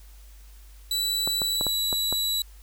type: tone with pitch glide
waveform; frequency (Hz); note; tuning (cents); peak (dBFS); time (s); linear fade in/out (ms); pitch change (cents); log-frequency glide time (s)
sawtooth; 3951 to 3926; B7 to B7; 0 to -11; -21; 0.91-2.42; 2; -11; 1.41-1.76
type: clicks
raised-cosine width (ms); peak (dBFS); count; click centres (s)
1; -16; 6; 1.275 / 1.418 / 1.611 / 1.667 / 1.928 / 2.126
effects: added 50 Hz sine -45 dBFS peak until 2.62 s + white hiss -57 dBFS RMS until 2.62 s